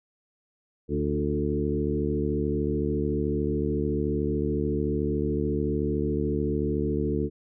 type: harmonic tone with a mistuned harmonic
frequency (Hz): 73.7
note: D2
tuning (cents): +7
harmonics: 1 / 2 / 3 / 4 / 5 / 6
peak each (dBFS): -31 / -31 / -31 / -31 / -31 / -31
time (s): 0.88-7.3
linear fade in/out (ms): 50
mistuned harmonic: 5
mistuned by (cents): -24
effects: none